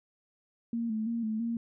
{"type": "tone with vibrato", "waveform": "sine", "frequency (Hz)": 225.1, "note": "A3", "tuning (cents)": 40, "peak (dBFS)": -29, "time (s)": [0.73, 1.57], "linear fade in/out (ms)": 2, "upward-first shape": "square", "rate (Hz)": 3, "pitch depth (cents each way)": 54, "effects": []}